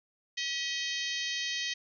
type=harmonic tone with a mistuned harmonic; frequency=631 Hz; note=D#5; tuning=24 cents sharp; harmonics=3 / 4 / 5 / 6 / 7 / 8 / 9 / 10; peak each=-37 / -40 / -37 / -40 / -40 / -43 / -45 / -44 dBFS; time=0.37-1.74 s; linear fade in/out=10 ms; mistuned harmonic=3; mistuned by=+39 cents; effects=none

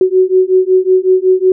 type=beating tone pair; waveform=sine; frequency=370 / 375.4 Hz; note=F#4 / F#4; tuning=0 / +25 cents; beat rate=5.4 Hz; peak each=-10 dBFS; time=0.01-1.52 s; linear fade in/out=2 ms; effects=none

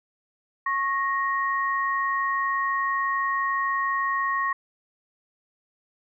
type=tone pair together; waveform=sine; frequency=1097.1 / 1873 Hz; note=C#6 / A#6; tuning=-18 / +8 cents; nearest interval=major sixth; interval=926 cents; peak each=-24 / -27 dBFS; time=0.66-4.53 s; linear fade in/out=5 ms; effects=none

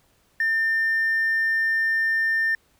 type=tone with hard clipping; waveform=triangle; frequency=1800 Hz; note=A6; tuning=39 cents sharp; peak=-19 dBFS; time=0.4-2.55 s; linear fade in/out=2 ms; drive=2 dB; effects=pink hiss -63 dBFS RMS until 2.79 s

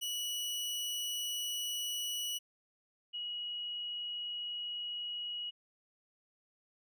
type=tone pair in turn; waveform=sawtooth / sine; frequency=2938 / 2906 Hz; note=F#7 / F#7; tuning=-13 / -32 cents; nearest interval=unison; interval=19 cents; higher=first; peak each=-32 / -37 dBFS; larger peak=first; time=0.01-2.39 / 3.13-5.51 s; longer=neither; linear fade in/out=20 ms; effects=none

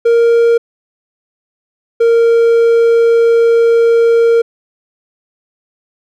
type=tone pair in turn; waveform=triangle; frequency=466.2 / 463.2 Hz; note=A#4 / A#4; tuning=0 / -11 cents; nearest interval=unison; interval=11 cents; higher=first; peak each=-4 dBFS; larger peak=neither; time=0.05-0.58 / 2-4.42 s; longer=second; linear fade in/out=10 ms; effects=none

